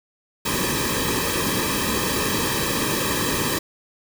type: noise with comb filter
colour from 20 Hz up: pink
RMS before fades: -23 dBFS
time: 0.45-3.59 s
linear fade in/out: 10 ms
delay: 1.4 ms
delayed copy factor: -0.95
effects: none